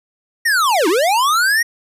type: linear two-way sweep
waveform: square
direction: down then up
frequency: 1910 to 297.3 to 1910 Hz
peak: -13 dBFS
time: 0.45-1.63 s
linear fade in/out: 10 ms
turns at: 0.88 s
effects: resampled to 32000 Hz